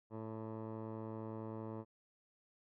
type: tone with low-pass filter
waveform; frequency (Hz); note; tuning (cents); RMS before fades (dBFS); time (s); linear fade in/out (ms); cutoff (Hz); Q
15% pulse; 110.6; A2; +9; -45; 0.1-1.85; 50; 790; 2.9
effects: none